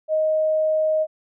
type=tone; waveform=sine; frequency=625 Hz; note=D#5; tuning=8 cents sharp; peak=-17 dBFS; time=0.08-1.07 s; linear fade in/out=50 ms; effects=none